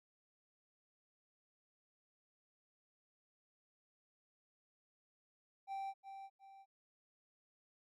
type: tone with echo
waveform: triangle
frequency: 781 Hz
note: G5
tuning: 7 cents flat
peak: -38 dBFS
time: 5.67-5.94 s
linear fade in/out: 50 ms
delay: 360 ms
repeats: 2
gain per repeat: -8 dB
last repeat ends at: 6.66 s
effects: MP3 96 kbps